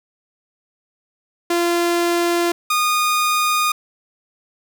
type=tone pair in turn; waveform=sawtooth; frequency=344.5 / 1227.7 Hz; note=F4 / D#6; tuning=-24 / -24 cents; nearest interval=octave + minor seventh; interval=2200 cents; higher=second; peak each=-12 dBFS; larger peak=neither; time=1.5-2.52 / 2.7-3.72 s; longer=neither; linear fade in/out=5 ms; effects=9-bit